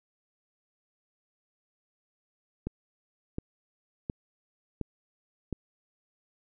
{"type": "click train", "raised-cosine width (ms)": 3, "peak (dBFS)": -19, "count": 5, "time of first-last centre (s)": [2.67, 5.527], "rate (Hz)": 1.4, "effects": []}